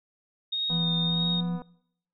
sine tone with vibrato, 3700 Hz, A#7, 14 cents flat, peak -26 dBFS, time 0.52-1.41 s, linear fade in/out 10 ms, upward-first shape sine, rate 1.7 Hz, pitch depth 22 cents each way
sine tone with pitch glide, 168.2 to 174.33 Hz, E3 to F3, +35 to -3 cents, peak -26 dBFS, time 0.69-1.6 s, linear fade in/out 50 ms, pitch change +62 cents, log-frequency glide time 1.2-1.34 s
click train, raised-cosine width 1 ms, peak -30 dBFS, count 228, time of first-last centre 0.7-1.619 s, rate 247 Hz
effects noise-tail reverb RT60 0.7 s tail -22 dB re dry

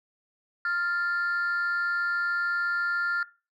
sine tone pair together, 1396.9 / 1760 Hz, F6 / A6, 0 / 0 cents, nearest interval major third, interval 400 cents, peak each -24 / -31 dBFS, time 0.65-3.23 s, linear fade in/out 2 ms, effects noise-tail reverb RT60 0.3 s tail -18 dB re dry + tanh soft clip ceiling -22 dBFS

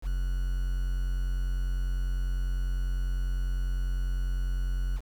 triangle tone with quantisation, 45 Hz, F#1, 47 cents flat, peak -24 dBFS, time 0.02-5.01 s, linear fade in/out 50 ms, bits 8, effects none

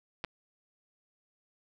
clicks, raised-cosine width 0.3 ms, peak -20 dBFS, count 2, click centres 0.241 / 0.247 s, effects none

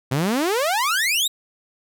sawtooth exponential sweep, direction up, 123.47 to 3917 Hz, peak -15 dBFS, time 0.11-1.28 s, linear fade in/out 10 ms, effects none

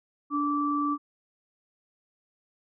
sine tone pair together, 291.6 / 1162.7 Hz, D4 / D6, -12 / -18 cents, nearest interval 2 octaves, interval 2394 cents, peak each -27 dBFS, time 0.3-0.98 s, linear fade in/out 50 ms, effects none

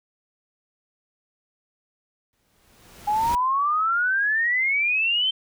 pink noise with exponential growth, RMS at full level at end -32 dBFS, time 2.33-3.35 s, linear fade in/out 0 ms, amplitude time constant 220 ms
sine exponential sweep, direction up, 821 to 3136 Hz, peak -19 dBFS, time 3.07-5.31 s, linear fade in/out 10 ms
effects none

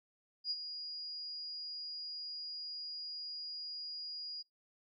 sine tone with ADSR envelope, 4871 Hz, D#8, 38 cents flat, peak -32 dBFS, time 0.44-4.43 s, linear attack 67 ms, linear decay 42 ms, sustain -9 dB, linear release 20 ms, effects noise-tail reverb RT60 0.2 s tail -26 dB re dry

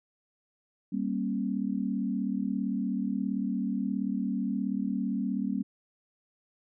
sine chord, G diminished, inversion none, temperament equal with one note detuned, 196 / 233.1 / 271.5 Hz, G3 / Bb3 / Db4, 0 / 0 / -36 cents, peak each -31 / -32 / -33 dBFS, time 0.92-5.63 s, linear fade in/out 10 ms, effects none

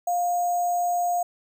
sine tone with sample-and-hold, 704 Hz, F5, 14 cents sharp, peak -21 dBFS, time 0.07-1.23 s, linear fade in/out 5 ms, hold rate 7350 Hz, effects none

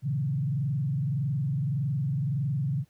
sine tone with frequency modulation, 138.59 Hz, C#3, in tune, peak -25 dBFS, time 0.02-2.85 s, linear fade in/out 50 ms, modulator 21.7 Hz, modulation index 0.98, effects pink hiss -69 dBFS RMS until 2.89 s

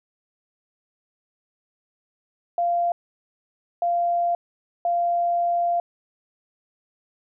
sine tone bursts at uneven times, 693 Hz, F5, 14 cents flat, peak -19 dBFS, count 3, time 2.58-2.92 / 3.82-4.35 / 4.85-5.8 s, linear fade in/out 2 ms, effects none

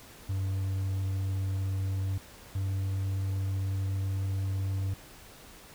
triangle tone pair in turn, 96.1 / 96.53 Hz, G2 / G2, -34 / -26 cents, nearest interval unison, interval 8 cents, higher second, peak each -26 dBFS, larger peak neither, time 0.29-2.18 / 2.55-4.94 s, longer second, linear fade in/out 5 ms, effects pink hiss -51 dBFS RMS until 5.74 s

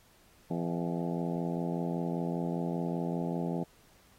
harmonic tone with a mistuned harmonic, 85.1 Hz, F2, 44 cents flat, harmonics 2 / 3 / 4 / 5 / 6 / 7 / 8 / 9 / 10, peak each -33 / -37 / -39 / -41 / -43 / -44 / -45 / -46 / -47 dBFS, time 0.5-3.64 s, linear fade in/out 10 ms, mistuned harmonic 7, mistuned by +75 cents, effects pink hiss -63 dBFS RMS until 4.18 s + AAC 48 kbps

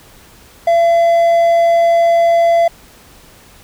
triangle tone, 677 Hz, E5, 46 cents sharp, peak -6 dBFS, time 0.67-2.68 s, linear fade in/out 5 ms, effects pink hiss -43 dBFS RMS until 3.63 s

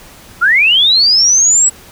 sine linear sweep, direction up, 1317 to 7910 Hz, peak -6 dBFS, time 0.41-1.7 s, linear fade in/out 20 ms, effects pink hiss -38 dBFS RMS until 1.91 s

